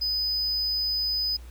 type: tone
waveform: triangle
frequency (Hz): 5000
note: D#8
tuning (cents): +8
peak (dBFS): -23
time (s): 0.01-1.37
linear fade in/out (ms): 10
effects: added 60 Hz sine -40 dBFS peak until 1.5 s + pink hiss -55 dBFS RMS until 1.5 s